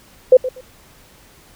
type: tone with echo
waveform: sine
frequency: 511 Hz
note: C5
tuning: 41 cents flat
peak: -3 dBFS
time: 0.32-0.37 s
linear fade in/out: 5 ms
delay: 120 ms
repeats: 2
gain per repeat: -15 dB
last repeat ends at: 0.61 s
effects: pink hiss -48 dBFS RMS until 1.55 s